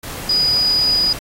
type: tone in noise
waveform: sine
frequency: 4932 Hz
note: D#8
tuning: 16 cents flat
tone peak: -13 dBFS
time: 0.29-1.13 s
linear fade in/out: 5 ms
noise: pink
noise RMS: -30 dBFS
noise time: 0.03-1.19 s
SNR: +14 dB
effects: AAC 48 kbps